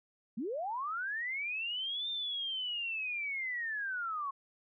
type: linear two-way sweep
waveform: sine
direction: up then down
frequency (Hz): 193 to 3628 to 1076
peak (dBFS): -34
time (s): 0.37-4.31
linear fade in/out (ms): 10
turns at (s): 2.09
effects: none